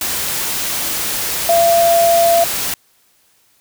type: tone in noise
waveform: sine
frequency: 679 Hz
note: F5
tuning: 49 cents flat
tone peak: -9 dBFS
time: 1.49-2.44 s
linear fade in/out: 2 ms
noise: white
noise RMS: -20 dBFS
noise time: 0.01-2.74 s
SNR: +8 dB
effects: white hiss -56 dBFS RMS until 3.6 s